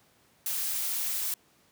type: noise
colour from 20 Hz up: blue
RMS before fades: -31 dBFS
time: 0.46-1.34 s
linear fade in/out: 2 ms
effects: pink hiss -64 dBFS RMS until 1.71 s + high-pass 100 Hz 12 dB/octave